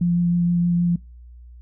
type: tone with vibrato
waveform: sine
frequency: 173.6 Hz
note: F3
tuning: 10 cents flat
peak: -16 dBFS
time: 0.01-0.96 s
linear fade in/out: 5 ms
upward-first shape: triangle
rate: 6.4 Hz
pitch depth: 13 cents each way
effects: noise-tail reverb RT60 0.3 s tail -26 dB re dry + added 60 Hz sine -40 dBFS peak until 1.61 s